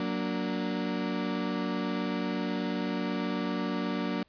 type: chord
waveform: 35% pulse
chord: Gb augmented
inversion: none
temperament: equal with one note detuned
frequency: 185 / 233.1 / 291.5 Hz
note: Gb3 / Bb3 / D4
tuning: 0 / 0 / -13 cents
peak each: -32 dBFS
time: 0-4.23 s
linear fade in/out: 2 ms
effects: pink hiss -68 dBFS RMS until 4.28 s + resampled to 11025 Hz